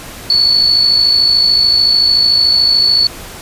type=tone with amplitude modulation; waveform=sine; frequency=4435 Hz; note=C#8; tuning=in tune; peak=-5 dBFS; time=0.3-3.07 s; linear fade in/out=2 ms; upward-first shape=sine; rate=53.6 Hz; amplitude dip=50%; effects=pink hiss -30 dBFS RMS until 3.41 s + resampled to 32000 Hz